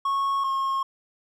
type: tone pair in turn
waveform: triangle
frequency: 1100 / 1080.5 Hz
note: C#6 / C#6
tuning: -14 / -45 cents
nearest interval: unison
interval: 31 cents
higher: first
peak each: -20 / -21 dBFS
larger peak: first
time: 0.05-0.44 / 0.44-0.83 s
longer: neither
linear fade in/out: 5 ms
effects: none